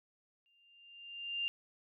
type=tone with exponential growth; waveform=sine; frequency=2794 Hz; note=F7; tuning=in tune; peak=-31 dBFS; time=0.46-1.48 s; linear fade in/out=0 ms; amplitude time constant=220 ms; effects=none